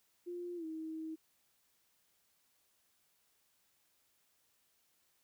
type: tone with pitch glide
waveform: sine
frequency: 351.4 to 318.5 Hz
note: F4 to D#4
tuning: +11 to +41 cents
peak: -40 dBFS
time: 0.26-1.16 s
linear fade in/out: 20 ms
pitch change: -170 cents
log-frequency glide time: 0.56-0.65 s
effects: white hiss -75 dBFS RMS until 5.23 s

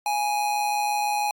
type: tone with amplitude modulation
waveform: square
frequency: 830.6 Hz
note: G#5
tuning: in tune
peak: -21 dBFS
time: 0.06-1.31 s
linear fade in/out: 2 ms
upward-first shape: sine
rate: 126 Hz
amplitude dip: 45%
effects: AAC 64 kbps

